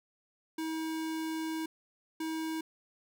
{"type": "tone bursts at uneven times", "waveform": "square", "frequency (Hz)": 319.7, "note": "D#4", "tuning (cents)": 47, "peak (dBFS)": -34, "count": 2, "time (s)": [[0.58, 1.66], [2.2, 2.61]], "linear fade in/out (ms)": 5, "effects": []}